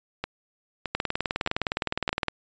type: two click trains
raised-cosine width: 0.3 ms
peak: -9 / -13 dBFS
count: 27 / 4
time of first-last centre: 0.95-2.283 / 0.24-2.092 s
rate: 19.5 / 1.62 Hz
effects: resampled to 16000 Hz